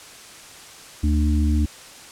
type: harmonic tone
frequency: 74.7 Hz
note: D2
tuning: 30 cents sharp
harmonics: 1 / 3 / 4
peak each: -17 / -25 / -26 dBFS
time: 1.03-1.66 s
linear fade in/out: 10 ms
effects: white hiss -42 dBFS RMS until 2.11 s + low-pass 9000 Hz 12 dB/octave